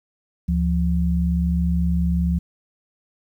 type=tone pair together; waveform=sine; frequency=72.6 / 173.67 Hz; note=D2 / F3; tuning=-19 / -9 cents; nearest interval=octave + minor third; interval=1510 cents; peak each=-20 dBFS; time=0.48-2.39 s; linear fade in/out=10 ms; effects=9-bit